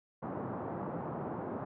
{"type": "band-pass noise", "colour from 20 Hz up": "pink", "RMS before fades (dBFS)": -39, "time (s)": [0.22, 1.65], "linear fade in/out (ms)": 10, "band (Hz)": [120, 1100], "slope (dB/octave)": 24, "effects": []}